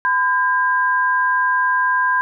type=tone pair together; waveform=sine; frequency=1010.2 / 1608 Hz; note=B5 / G6; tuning=+39 / +44 cents; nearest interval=minor sixth; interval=805 cents; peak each=-17 dBFS; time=0.05-2.21 s; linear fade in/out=0 ms; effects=none